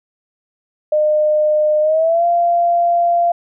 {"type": "tone with pitch glide", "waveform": "sine", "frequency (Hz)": [608, 690.4], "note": ["D#5", "F5"], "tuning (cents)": [-40, -20], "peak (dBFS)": -11, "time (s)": [0.92, 3.32], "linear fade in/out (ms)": 5, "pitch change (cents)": 220, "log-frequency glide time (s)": [1.81, 2.25], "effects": []}